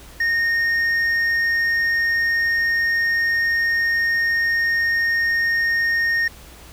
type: tone with hard clipping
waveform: sine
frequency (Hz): 1846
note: A#6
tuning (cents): -17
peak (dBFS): -18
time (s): 0.2-6.28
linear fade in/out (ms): 5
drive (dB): 4
effects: added 60 Hz sine -44 dBFS peak until 6.72 s + pink hiss -44 dBFS RMS until 6.72 s